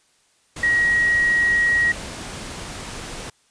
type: tone in noise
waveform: sine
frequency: 1900 Hz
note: A#6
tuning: 33 cents sharp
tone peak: -15 dBFS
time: 0.63-1.92 s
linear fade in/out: 5 ms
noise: pink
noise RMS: -33 dBFS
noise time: 0.56-3.3 s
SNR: +15 dB
effects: white hiss -61 dBFS RMS until 3.5 s + resampled to 22050 Hz